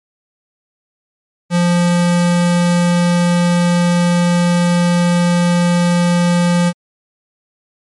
square tone, 174.61 Hz, F3, in tune, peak -11 dBFS, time 1.5-6.73 s, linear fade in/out 50 ms, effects MP3 48 kbps

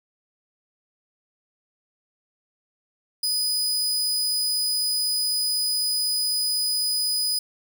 sawtooth tone, 4978 Hz, D#8, in tune, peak -19 dBFS, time 3.23-7.39 s, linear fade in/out 5 ms, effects none

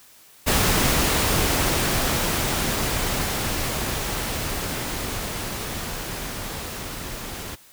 pink noise with level ramp, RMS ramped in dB -19 to -34 dBFS, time 0.46-7.56 s, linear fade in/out 20 ms, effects white hiss -51 dBFS RMS until 7.72 s

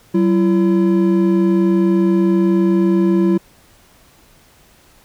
triangle tone pair together, 189.83 / 337.9 Hz, F#3 / E4, +45 / +43 cents, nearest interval minor seventh, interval 998 cents, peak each -12 dBFS, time 0.14-3.38 s, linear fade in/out 10 ms, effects pink hiss -50 dBFS RMS until 5.04 s

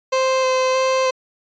30% pulse tone with vibrato, 520 Hz, C5, 11 cents flat, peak -13 dBFS, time 0.12-1.11 s, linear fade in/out 10 ms, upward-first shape square, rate 1.6 Hz, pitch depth 10 cents each way, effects resampled to 16000 Hz

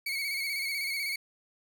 30% pulse tone with vibrato, 2217 Hz, C#7, in tune, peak -28 dBFS, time 0.06-1.16 s, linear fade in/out 5 ms, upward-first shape square, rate 16 Hz, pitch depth 41 cents each way, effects none

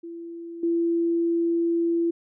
sine tone with level steps, 337.2 Hz, E4, 39 cents sharp, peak -34 / -20 dBFS, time 0.03-2.11 s, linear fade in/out 10 ms, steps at 0.63 s, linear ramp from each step 5 ms, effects none

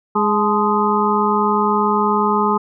harmonic tone with a mistuned harmonic, 207.7 Hz, G#3, in tune, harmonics 1 / 2 / 4 / 5 / 6, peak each -20 / -20 / -20 / -20 / -20 dBFS, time 0.15-2.58 s, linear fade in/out 10 ms, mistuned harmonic 4, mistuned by +63 cents, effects none

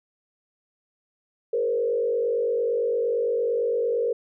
sine tone with frequency modulation, 471.4 Hz, A#4, 19 cents sharp, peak -21 dBFS, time 1.53-4.13 s, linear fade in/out 5 ms, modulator 48.8 Hz, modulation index 0.95, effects none

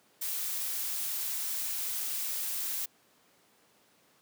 blue noise, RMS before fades -34 dBFS, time 0.21-2.86 s, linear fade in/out 10 ms, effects pink hiss -65 dBFS RMS until 4.21 s + high-pass 200 Hz 12 dB/octave

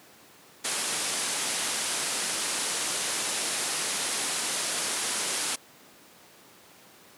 white low-pass noise, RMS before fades -30 dBFS, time 0.64-5.56 s, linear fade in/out 10 ms, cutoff 11000 Hz, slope 96 dB/octave, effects pink hiss -53 dBFS RMS until 7.17 s + high-pass 200 Hz 12 dB/octave

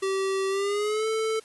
square tone with pitch glide, 386.2 to 441.1 Hz, G4 to A4, -26 to +4 cents, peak -25 dBFS, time 0.02-1.4 s, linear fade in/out 10 ms, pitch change +230 cents, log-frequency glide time 0.49-1.07 s, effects white hiss -53 dBFS RMS until 1.44 s + resampled to 24000 Hz

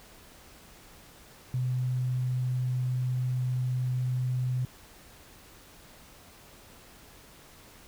sine tone, 126.5 Hz, B2, 42 cents sharp, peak -26 dBFS, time 1.54-4.65 s, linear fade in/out 2 ms, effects pink hiss -53 dBFS RMS until 7.87 s

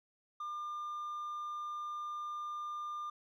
sine tone with hard clipping, 1200 Hz, D6, 37 cents sharp, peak -39 dBFS, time 0.4-3.1 s, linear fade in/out 5 ms, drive 2 dB, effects none

